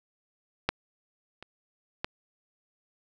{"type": "clicks", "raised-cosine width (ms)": 0.3, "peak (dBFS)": [-8, -27, -13], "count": 3, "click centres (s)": [0.69, 1.426, 2.045], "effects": []}